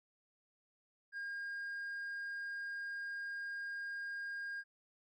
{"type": "tone with hard clipping", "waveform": "triangle", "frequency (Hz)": 1617, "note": "G#6", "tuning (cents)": -47, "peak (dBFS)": -39, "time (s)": [1.12, 4.64], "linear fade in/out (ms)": 50, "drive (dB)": 1, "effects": []}